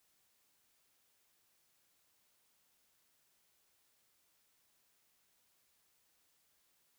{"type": "silence", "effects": ["white hiss -75 dBFS RMS until 6.98 s"]}